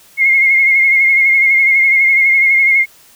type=tone with vibrato; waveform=sine; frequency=2144 Hz; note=C7; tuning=42 cents sharp; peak=-7 dBFS; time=0.17-2.86 s; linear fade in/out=50 ms; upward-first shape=sine; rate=12 Hz; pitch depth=38 cents each way; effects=white hiss -45 dBFS RMS until 3.15 s